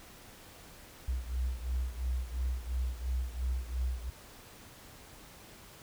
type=beating tone pair; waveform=sine; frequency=61.74 / 64.64 Hz; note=B1 / C2; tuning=0 / -20 cents; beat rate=2.9 Hz; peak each=-33 / -36 dBFS; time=1.08-4.1 s; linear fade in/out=5 ms; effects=pink hiss -53 dBFS RMS until 5.82 s